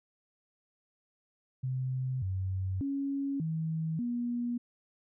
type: tone with pitch steps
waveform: sine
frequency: 129.5 / 94.4 / 277.3 / 160.4 / 240.3 Hz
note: C3 / F#2 / C#4 / E3 / B3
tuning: -17 / +35 / +1 / -47 / -47 cents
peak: -30 dBFS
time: 1.63-4.58 s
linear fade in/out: 10 ms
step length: 590 ms
effects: none